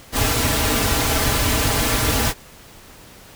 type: noise with comb filter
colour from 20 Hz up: pink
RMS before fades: -19 dBFS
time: 0.12-2.34 s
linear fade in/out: 50 ms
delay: 5.5 ms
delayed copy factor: -0.95
effects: pink hiss -44 dBFS RMS until 3.35 s